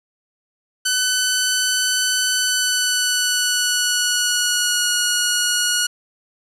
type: tone with pitch glide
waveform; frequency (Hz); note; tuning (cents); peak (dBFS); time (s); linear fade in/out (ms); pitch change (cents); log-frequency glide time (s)
10% pulse; 1506 to 1448; F#6 to F#6; +30 to -38; -8; 0.85-5.87; 10; -68; 2.32-4.89
effects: resampled to 32000 Hz + 8-bit